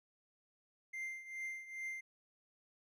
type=tone with tremolo; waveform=triangle; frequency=2093 Hz; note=C7; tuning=in tune; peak=-37 dBFS; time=0.93-2.01 s; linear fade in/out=10 ms; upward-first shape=triangle; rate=2.4 Hz; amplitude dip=80%; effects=none